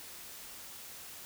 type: silence
effects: white hiss -48 dBFS RMS until 1.25 s